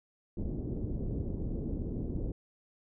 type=low-pass noise; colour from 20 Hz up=pink; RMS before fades=-35 dBFS; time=0.37-2.32 s; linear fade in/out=5 ms; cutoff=400 Hz; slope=24 dB/octave; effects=none